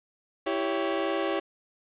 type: chord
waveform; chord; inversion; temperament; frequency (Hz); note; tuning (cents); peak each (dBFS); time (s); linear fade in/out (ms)
30% pulse; C# diminished; first; equal with one note detuned; 329.6 / 392 / 559.8; E4 / G4 / C#5; 0 / 0 / +17; -28; 0.46-1.4; 10
effects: resampled to 8000 Hz + 8-bit

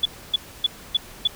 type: tone bursts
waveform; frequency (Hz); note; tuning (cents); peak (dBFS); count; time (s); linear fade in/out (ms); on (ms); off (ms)
sine; 3438; A7; -41; -15; 5; 0.03-1.275; 5; 25; 280
effects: pink hiss -43 dBFS RMS until 1.35 s

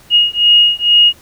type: beating tone pair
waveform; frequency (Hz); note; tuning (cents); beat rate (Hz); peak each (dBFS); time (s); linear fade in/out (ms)
sine; 2869 / 2871.2; F7 / F7; +46 / +47; 2.2; -10; 0.1-1.13; 50
effects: pink hiss -44 dBFS RMS until 1.21 s

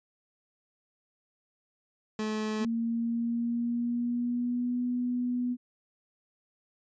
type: tone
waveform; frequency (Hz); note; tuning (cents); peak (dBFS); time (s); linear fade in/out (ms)
30% pulse; 215.6; A3; -35; -27; 2.19-2.65; 2
type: tone with pitch glide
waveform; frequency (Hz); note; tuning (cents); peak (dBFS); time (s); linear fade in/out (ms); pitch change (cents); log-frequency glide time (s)
sine; 229.7 to 246.2; A#3 to B3; -25 to -5; -27; 2.59-5.57; 50; +120; 2.71-4.82
effects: resampled to 16000 Hz

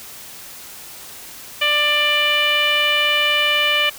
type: tone with low-pass filter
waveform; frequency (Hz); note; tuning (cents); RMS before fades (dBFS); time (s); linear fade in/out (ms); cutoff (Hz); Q
10% pulse; 592; D5; +14; -17; 1.61-3.9; 10; 2800; 4.4
effects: white hiss -37 dBFS RMS until 3.98 s

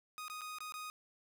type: tone with dropouts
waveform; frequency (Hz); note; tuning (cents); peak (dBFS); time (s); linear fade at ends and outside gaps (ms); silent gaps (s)
sawtooth; 1244.5; D#6; 0; -39; 0.18-0.9; 0; 0.281-0.299 / 0.41-0.416 / 0.585-0.605 / 0.722-0.74
effects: none

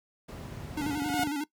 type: noise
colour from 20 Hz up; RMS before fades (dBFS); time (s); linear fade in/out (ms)
brown; -36; 0.28-0.96; 10
type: tone with exponential growth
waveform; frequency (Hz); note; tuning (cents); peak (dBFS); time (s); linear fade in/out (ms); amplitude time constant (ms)
sawtooth; 724; F#5; -38; -21; 0.68-1.24; 5; 120
type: tone with vibrato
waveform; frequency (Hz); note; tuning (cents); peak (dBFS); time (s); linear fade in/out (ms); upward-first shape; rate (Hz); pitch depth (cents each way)
square; 291.9; D4; -10; -30; 0.77-1.44; 5; square; 11; 62
type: clicks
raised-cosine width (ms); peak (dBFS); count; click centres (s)
3; -24; 12; 0.812 / 0.864 / 0.896 / 0.93 / 0.974 / 1.02 / 1.06 / 1.1 / 1.141 / 1.194 / 1.231 / 1.273
effects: noise-tail reverb RT60 0.1 s tail -19 dB re dry + high-pass 80 Hz 12 dB/octave

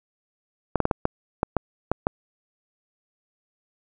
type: clicks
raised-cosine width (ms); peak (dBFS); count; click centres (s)
1; -6; 9; 0.757 / 0.803 / 0.854 / 0.912 / 1.054 / 1.431 / 1.567 / 1.916 / 2.069
effects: none

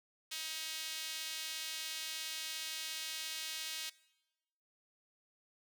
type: tone with high-pass filter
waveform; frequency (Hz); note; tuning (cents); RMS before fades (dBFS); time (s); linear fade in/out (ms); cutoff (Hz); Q
sawtooth; 317.1; D#4; +33; -42; 0.31-3.9; 10; 3300; 1.3
effects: noise-tail reverb RT60 1.0 s tail -21 dB re dry

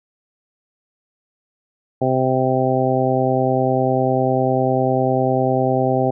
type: harmonic tone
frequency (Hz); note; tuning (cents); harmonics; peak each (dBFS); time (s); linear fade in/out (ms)
130; C3; -11; 1 / 2 / 3 / 4 / 5 / 6; -22 / -22 / -22 / -22 / -22 / -22; 2.01-6.11; 10
effects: none

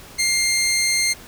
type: tone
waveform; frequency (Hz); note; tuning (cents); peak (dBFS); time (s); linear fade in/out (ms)
15% pulse; 2110; C7; +14; -11; 0.18-1.14; 20
effects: pink hiss -42 dBFS RMS until 1.27 s

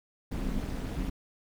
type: noise with amplitude modulation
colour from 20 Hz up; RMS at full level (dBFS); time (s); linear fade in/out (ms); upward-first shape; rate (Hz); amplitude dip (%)
brown; -29; 0.31-1.1; 10; sine; 225; 90
effects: none

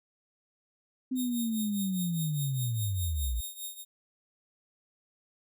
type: linear sweep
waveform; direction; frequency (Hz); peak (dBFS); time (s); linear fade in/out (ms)
sine; down; 260 to 54; -28; 1.11-3.41; 10
type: tone with tremolo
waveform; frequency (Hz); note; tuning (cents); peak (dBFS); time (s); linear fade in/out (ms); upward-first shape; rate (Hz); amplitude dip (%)
5% pulse; 3700; A#7; -14; -27; 1.15-3.85; 50; triangle; 4.9; 85
effects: none

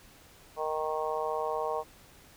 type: harmonic tone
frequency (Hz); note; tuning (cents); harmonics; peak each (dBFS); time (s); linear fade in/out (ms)
155.56; D#3; 0; 3 / 4 / 5 / 6 / 7; -34 / -35 / -36 / -37 / -37; 0.56-1.84; 50
effects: pink hiss -56 dBFS RMS until 2.36 s

